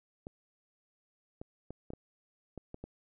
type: clicks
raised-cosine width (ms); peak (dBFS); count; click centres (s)
2; -29; 8; 0.269 / 1.415 / 1.706 / 1.904 / 1.935 / 2.577 / 2.744 / 2.84
effects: none